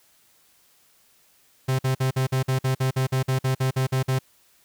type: tone bursts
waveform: 45% pulse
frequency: 131.1 Hz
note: C3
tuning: 4 cents sharp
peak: -20 dBFS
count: 16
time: 1.68-4.19 s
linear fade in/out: 10 ms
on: 110 ms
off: 50 ms
effects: white hiss -60 dBFS RMS until 4.64 s